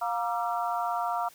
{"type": "harmonic tone with a mistuned harmonic", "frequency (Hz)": 235.3, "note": "A#3", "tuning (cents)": 16, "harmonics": [3, 4, 5, 6], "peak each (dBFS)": [-30, -32, -34, -36], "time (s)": [0.01, 1.29], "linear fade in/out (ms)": 10, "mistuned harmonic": 6, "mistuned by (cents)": -66, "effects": ["white hiss -55 dBFS RMS until 1.34 s"]}